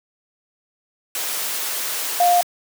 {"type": "tone in noise", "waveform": "sine", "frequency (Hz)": 705, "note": "F5", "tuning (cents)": 16, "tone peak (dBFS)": -12, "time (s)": [2.2, 2.41], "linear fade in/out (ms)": 2, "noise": "white", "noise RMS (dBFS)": -25, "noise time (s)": [1.15, 2.43], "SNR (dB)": 10, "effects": ["high-pass 400 Hz 12 dB/octave"]}